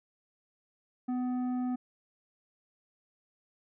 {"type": "tone with tanh clipping", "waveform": "triangle", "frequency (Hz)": 250.4, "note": "B3", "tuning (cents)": 24, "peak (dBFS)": -31, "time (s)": [1.08, 1.76], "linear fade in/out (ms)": 10, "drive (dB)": 13, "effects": []}